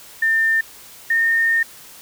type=tone pair in turn; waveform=sine; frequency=1800 / 1828.3 Hz; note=A6 / A#6; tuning=+39 / -34 cents; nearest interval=unison; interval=27 cents; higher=second; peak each=-14 dBFS; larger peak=neither; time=0.22-0.61 / 1.1-1.63 s; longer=second; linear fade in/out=5 ms; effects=white hiss -42 dBFS RMS until 2.01 s